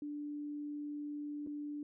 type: tone with dropouts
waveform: sine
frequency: 293.7 Hz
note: D4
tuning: in tune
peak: -39 dBFS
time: 0.02-1.83 s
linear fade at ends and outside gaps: 2 ms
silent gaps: 1.465-1.471 s
effects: none